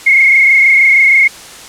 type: tone with frequency modulation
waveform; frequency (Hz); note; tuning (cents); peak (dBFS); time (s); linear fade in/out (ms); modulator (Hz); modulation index
sine; 2157; C#7; -48; -4; 0.06-1.28; 10; 26.3; 2.3
effects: white hiss -32 dBFS RMS until 1.68 s + low-pass 9000 Hz 12 dB/octave